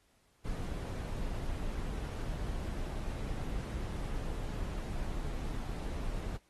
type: noise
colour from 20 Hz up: brown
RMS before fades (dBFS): -37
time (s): 0.44-6.38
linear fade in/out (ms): 20
effects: pink hiss -71 dBFS RMS until 6.49 s + AAC 32 kbps